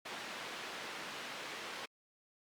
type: band-pass noise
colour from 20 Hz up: white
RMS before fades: -45 dBFS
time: 0.05-1.86 s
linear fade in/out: 10 ms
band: 210 to 2900 Hz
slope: 12 dB/octave
effects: Opus 48 kbps